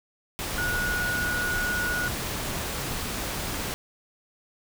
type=tone in noise; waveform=sine; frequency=1455 Hz; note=F#6; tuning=29 cents flat; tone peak=-26 dBFS; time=0.58-2.08 s; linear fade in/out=0 ms; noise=pink; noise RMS=-31 dBFS; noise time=0.39-3.74 s; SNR=+2 dB; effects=none